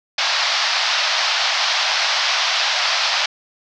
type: band-pass noise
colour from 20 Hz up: white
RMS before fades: -19 dBFS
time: 0.18-3.26 s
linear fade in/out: 5 ms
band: 630 to 5400 Hz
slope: 48 dB/octave
effects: none

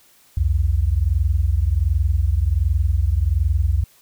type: tone pair together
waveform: sine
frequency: 63.37 / 84.7 Hz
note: B1 / E2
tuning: +45 / +48 cents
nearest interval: perfect fourth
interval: 503 cents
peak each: -18 dBFS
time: 0.37-3.84 s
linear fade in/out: 5 ms
effects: white hiss -54 dBFS RMS until 4.01 s

